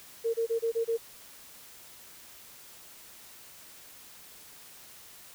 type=tone bursts; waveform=sine; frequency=458.4 Hz; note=A#4; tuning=29 cents flat; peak=-25 dBFS; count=6; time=0.24-0.975 s; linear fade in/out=20 ms; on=100 ms; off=27 ms; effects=white hiss -51 dBFS RMS until 5.34 s